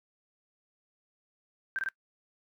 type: tone bursts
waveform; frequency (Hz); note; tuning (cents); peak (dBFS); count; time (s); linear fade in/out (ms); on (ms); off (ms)
sine; 1568; G6; 0; -29; 3; 1.76-1.887; 0; 27; 23
effects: noise-tail reverb RT60 0.1 s tail -21 dB re dry